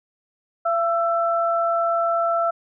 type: tone pair together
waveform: sine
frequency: 677.3 / 1332 Hz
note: E5 / E6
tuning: +47 / +18 cents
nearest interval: octave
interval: 1171 cents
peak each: -20 / -22 dBFS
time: 0.65-2.51 s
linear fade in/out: 10 ms
effects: none